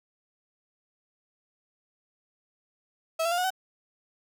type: tone with pitch steps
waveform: 35% pulse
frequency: 650 / 674.9 / 700.7 / 727.5 / 755.3 Hz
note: E5 / E5 / F5 / F#5 / F#5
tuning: -24 / +41 / +6 / -29 / +35 cents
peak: -23 dBFS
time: 3.19-3.505 s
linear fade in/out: 10 ms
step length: 63 ms
effects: none